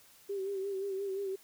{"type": "tone with vibrato", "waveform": "sine", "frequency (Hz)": 391, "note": "G4", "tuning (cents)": -4, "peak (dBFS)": -33, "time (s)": [0.29, 1.36], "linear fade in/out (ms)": 10, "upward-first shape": "sine", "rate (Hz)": 5.7, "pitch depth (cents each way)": 51, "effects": ["white hiss -60 dBFS RMS until 1.43 s"]}